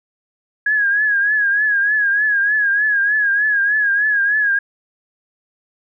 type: tone with vibrato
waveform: sine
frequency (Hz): 1661.2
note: G#6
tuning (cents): 0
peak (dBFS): -13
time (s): 0.66-4.59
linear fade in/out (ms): 5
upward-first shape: triangle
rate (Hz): 3.3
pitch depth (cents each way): 84
effects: none